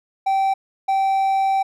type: tone bursts at uneven times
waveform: triangle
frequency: 776 Hz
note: G5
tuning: 18 cents flat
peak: -14 dBFS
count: 2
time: 0.26-0.54 / 0.88-1.63 s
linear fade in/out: 10 ms
effects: none